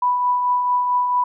sine tone with tremolo, 987.8 Hz, B5, in tune, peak -14 dBFS, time 0.02-1.24 s, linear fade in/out 5 ms, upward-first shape triangle, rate 4.5 Hz, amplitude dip 40%, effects none

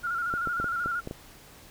sine tone with vibrato, 1396.9 Hz, F6, in tune, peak -27 dBFS, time 0.03-1.01 s, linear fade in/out 20 ms, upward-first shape square, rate 13 Hz, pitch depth 46 cents each way
clicks, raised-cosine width 2 ms, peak -21 dBFS, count 7, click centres 0.339 / 0.473 / 0.6 / 0.643 / 0.86 / 1.074 / 1.111 s
effects pink hiss -51 dBFS RMS until 1.7 s

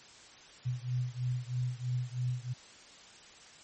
sine beating tone pair, 123.47 / 126.57 Hz, B2 / B2, 0 / +43 cents, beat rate 3.1 Hz, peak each -34 / -35 dBFS, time 0.65-2.54 s, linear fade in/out 20 ms, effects white hiss -54 dBFS RMS until 3.63 s + MP3 32 kbps

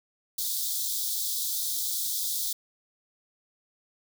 white high-pass noise, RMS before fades -30 dBFS, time 0.38-2.53 s, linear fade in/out 5 ms, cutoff 3400 Hz, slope 96 dB/octave, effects none

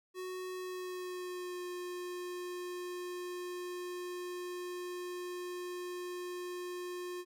square tone with pitch glide, 369 to 357.5 Hz, F#4 to F4, -5 to +41 cents, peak -40 dBFS, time 0.14-7.25 s, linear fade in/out 50 ms, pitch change -54 cents, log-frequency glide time 0.52-1.67 s, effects none

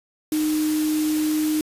sine tone in noise, 307.6 Hz, D#4, 20 cents flat, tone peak -19 dBFS, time 0.32-1.61 s, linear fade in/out 2 ms, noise white, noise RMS -32 dBFS, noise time 0.32-1.61 s, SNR +10 dB, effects resampled to 32000 Hz

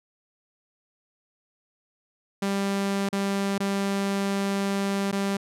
sawtooth tone with dropouts, 197.7 Hz, G3, 15 cents sharp, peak -20 dBFS, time 2.42-5.37 s, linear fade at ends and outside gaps 5 ms, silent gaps 3.09-3.127 / 3.581-3.602 / 5.115-5.126 s, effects low-pass 11000 Hz 12 dB/octave

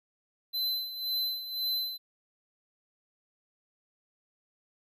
square tone with tremolo, 4045 Hz, B7, 41 cents sharp, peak -28 dBFS, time 0.53-1.98 s, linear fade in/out 20 ms, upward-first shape sine, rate 1.9 Hz, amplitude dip 70%, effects none

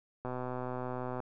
click train, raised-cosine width 1 ms, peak -24 dBFS, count 121, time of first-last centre 0.25-1.202 s, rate 126 Hz, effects none

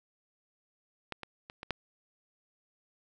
clicks, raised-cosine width 0.3 ms, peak -20 / -24 / -28 / -25 / -15 dBFS, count 5, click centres 1.123 / 1.233 / 1.499 / 1.631 / 1.707 s, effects none

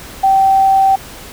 sine tone, 775 Hz, G5, 20 cents flat, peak -7 dBFS, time 0.23-0.96 s, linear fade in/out 10 ms, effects pink hiss -33 dBFS RMS until 1.32 s

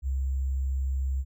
sine tone with sample-and-hold, 66.7 Hz, C2, 34 cents sharp, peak -25 dBFS, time 0.02-1.25 s, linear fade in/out 50 ms, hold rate 7350 Hz, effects none

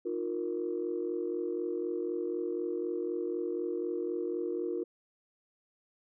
sine chord, Eb suspended second, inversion none, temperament equal with one note detuned, 311.1 / 355.1 / 466.2 Hz, Eb4 / F4 / Bb4, 0 / +29 / 0 cents, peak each -38 / -33 / -36 dBFS, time 0.05-4.84 s, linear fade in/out 10 ms, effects tanh soft clip ceiling -22 dBFS

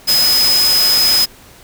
sine tone in noise, 5060 Hz, D#8, 28 cents sharp, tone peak -10 dBFS, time 0.07-1.26 s, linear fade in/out 20 ms, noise white, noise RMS -18 dBFS, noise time 0.07-1.26 s, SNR +5 dB, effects pink hiss -42 dBFS RMS until 1.63 s

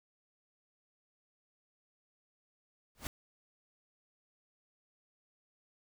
pink noise with exponential growth, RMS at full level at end -35 dBFS, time 2.95-3.07 s, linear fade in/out 0 ms, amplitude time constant 25 ms, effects none

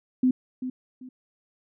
sine tone with echo, 255 Hz, C4, 44 cents flat, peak -17 dBFS, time 0.23-0.31 s, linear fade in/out 5 ms, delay 390 ms, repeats 2, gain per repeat -11 dB, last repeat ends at 1.09 s, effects none

